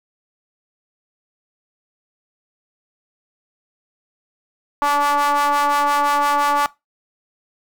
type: ring-modulated tone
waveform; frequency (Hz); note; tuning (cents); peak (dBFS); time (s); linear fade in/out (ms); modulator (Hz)
square; 144.7; D3; -25; -13; 4.82-6.66; 0; 1010
effects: noise-tail reverb RT60 0.2 s tail -20 dB re dry